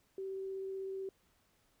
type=tone with vibrato; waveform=sine; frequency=384.9 Hz; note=G4; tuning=32 cents flat; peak=-38 dBFS; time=0.18-1.09 s; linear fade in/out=2 ms; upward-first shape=triangle; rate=16 Hz; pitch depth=8 cents each way; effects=pink hiss -73 dBFS RMS until 1.8 s